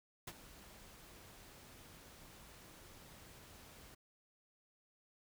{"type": "noise with ADSR envelope", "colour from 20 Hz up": "pink", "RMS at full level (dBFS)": -44, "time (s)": [0.27, 3.95], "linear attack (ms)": 6, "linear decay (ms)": 43, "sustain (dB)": -14, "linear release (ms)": 10, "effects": []}